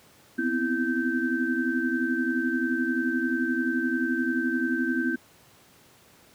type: tone cluster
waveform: sine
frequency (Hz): 247.3 / 258.8 / 330.4 / 1554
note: B3 / C4 / E4 / G6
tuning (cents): +3 / -19 / +4 / -16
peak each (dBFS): -29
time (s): 0.38-5.16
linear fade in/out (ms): 10
effects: pink hiss -56 dBFS RMS until 6.34 s + high-pass 100 Hz 12 dB/octave